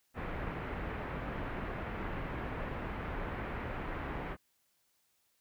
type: low-pass noise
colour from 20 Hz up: pink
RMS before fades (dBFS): -39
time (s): 0.14-4.37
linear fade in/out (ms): 50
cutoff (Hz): 2200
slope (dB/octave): 24
effects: white hiss -75 dBFS RMS until 5.4 s